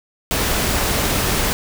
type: noise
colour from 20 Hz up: pink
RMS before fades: -19 dBFS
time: 0.31-1.53 s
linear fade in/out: 0 ms
effects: none